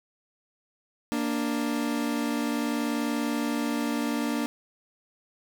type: tone pair together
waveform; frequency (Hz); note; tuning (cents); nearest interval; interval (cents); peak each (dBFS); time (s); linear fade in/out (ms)
40% pulse; 233.1 / 293.7; A#3 / D4; 0 / 0; major third; 400; -28; 1.12-4.46; 0
effects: none